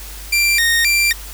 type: tone with vibrato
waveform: sawtooth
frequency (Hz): 2093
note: C7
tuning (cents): 0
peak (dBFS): -9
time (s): 0.32-1.13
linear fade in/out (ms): 10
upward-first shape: square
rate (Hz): 1.9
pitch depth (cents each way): 210
effects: added 50 Hz sine -32 dBFS peak until 1.33 s + white hiss -35 dBFS RMS until 1.33 s